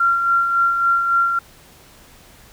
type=tone with tremolo; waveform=sine; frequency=1376 Hz; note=F6; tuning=26 cents flat; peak=-12 dBFS; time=0-1.39 s; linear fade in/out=5 ms; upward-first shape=sine; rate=3.6 Hz; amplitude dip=45%; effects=pink hiss -47 dBFS RMS until 2.52 s